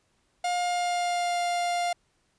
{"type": "tone with pitch glide", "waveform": "45% pulse", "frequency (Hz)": [710, 701], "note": ["F5", "F5"], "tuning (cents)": [28, 6], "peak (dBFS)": -25, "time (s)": [0.44, 1.93], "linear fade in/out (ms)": 5, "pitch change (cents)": -22, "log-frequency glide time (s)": [0.56, 1.4], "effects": ["pink hiss -70 dBFS RMS until 2.38 s", "resampled to 22050 Hz"]}